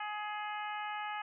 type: harmonic tone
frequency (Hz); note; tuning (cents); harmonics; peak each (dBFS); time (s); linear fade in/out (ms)
420; G#4; +19; 2 / 3 / 4 / 5 / 6 / 7; -39 / -43 / -45 / -47 / -49 / -50; 0-1.22; 5
effects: none